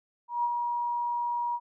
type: tone with ADSR envelope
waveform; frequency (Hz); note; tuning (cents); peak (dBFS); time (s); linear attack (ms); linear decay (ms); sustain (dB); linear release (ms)
sine; 956; A#5; +43; -23; 0.28-1.6; 160; 40; -4; 53
effects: none